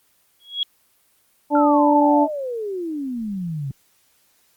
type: tone with exponential growth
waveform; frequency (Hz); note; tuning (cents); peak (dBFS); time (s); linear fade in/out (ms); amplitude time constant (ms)
sine; 3322; G#7; 0; -16; 0.4-0.63; 1; 50
type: harmonic tone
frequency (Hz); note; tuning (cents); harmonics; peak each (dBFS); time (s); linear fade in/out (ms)
292.4; D4; -7; 1 / 2 / 3; -16 / -19 / -17; 1.5-2.28; 50
type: exponential sweep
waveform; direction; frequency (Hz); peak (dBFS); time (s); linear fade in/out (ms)
sine; down; 1396.9 to 131.4; -24; 1.55-3.71; 2
effects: white hiss -61 dBFS RMS until 4.56 s + Opus 24 kbps